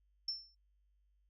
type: tone with exponential decay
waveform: sine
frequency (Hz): 5370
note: E8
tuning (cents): +31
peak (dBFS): -32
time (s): 0.28-0.55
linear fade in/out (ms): 5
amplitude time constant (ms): 58
effects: noise-tail reverb RT60 0.1 s tail -25 dB re dry + added 50 Hz sine -70 dBFS peak until 1.29 s